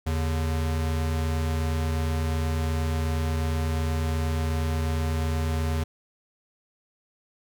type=tone pair together; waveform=square; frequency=80 / 142.76 Hz; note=D#2 / D3; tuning=+49 / -49 cents; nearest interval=minor seventh; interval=1002 cents; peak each=-25 / -34 dBFS; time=0.06-5.84 s; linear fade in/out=10 ms; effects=none